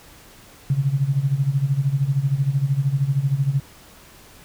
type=tone with tremolo; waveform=sine; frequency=138 Hz; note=C#3; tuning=7 cents flat; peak=-14 dBFS; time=0.7-3.6 s; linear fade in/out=2 ms; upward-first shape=sine; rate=13 Hz; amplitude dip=80%; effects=pink hiss -47 dBFS RMS until 4.44 s